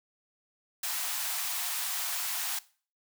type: high-pass noise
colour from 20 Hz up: white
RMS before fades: -33 dBFS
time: 0.83-2.59 s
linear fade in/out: 5 ms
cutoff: 670 Hz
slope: 96 dB/octave
effects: noise-tail reverb RT60 0.4 s tail -19 dB re dry